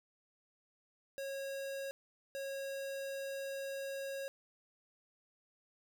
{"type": "tone bursts at uneven times", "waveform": "square", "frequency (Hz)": 547, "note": "C#5", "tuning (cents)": -23, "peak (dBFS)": -40, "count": 2, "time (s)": [[1.18, 1.91], [2.35, 4.28]], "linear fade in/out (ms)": 0, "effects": []}